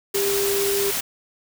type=tone in noise; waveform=sine; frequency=398.9 Hz; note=G4; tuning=30 cents sharp; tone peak=-21 dBFS; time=0.14-0.91 s; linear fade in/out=10 ms; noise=white; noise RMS=-25 dBFS; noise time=0.14-1.01 s; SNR=+1 dB; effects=none